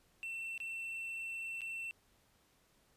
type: tone with dropouts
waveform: triangle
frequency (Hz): 2692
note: E7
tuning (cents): +36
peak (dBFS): -38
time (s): 0.23-1.91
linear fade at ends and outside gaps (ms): 0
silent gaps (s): 0.578-0.602 / 1.608-1.617
effects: pink hiss -71 dBFS RMS until 2.96 s + resampled to 32000 Hz